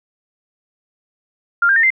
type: tone with pitch steps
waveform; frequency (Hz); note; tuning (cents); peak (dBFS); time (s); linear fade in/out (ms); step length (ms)
sine; 1396.9 / 1595.4 / 1822 / 2081; F6 / G6 / A#6 / C7; 0 / +30 / -40 / -10; -10; 1.62-1.904; 5; 71
effects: none